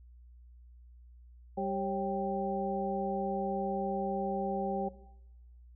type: harmonic tone with a mistuned harmonic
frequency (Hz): 196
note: G3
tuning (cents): 0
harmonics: 1 / 2 / 3 / 4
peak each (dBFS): -37 / -37 / -37 / -35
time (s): 1.57-4.89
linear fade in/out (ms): 10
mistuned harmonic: 3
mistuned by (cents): -120
effects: noise-tail reverb RT60 0.9 s tail -17 dB re dry + added 60 Hz sine -52 dBFS peak until 5.75 s